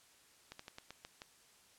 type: slowing click train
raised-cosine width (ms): 0.2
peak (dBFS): -30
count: 7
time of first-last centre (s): 0.52-1.219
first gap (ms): 74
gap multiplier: 1.18
effects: white hiss -65 dBFS RMS until 1.78 s + low-pass 10000 Hz 12 dB/octave